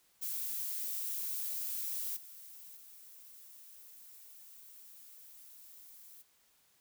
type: noise with level steps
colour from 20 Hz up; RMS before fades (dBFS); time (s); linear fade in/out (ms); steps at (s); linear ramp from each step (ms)
violet; -38 / -52 / -55; 0.21-6.23; 20; 2.16 / 2.76; 10
effects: white hiss -70 dBFS RMS until 6.8 s